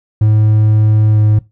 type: tone with pitch glide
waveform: triangle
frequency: 107.5 to 106.57 Hz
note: A2 to G#2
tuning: -40 to +45 cents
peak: -5 dBFS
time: 0.21-1.39 s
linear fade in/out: 5 ms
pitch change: -15 cents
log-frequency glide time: 1.12-1.18 s
effects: noise-tail reverb RT60 0.2 s tail -18 dB re dry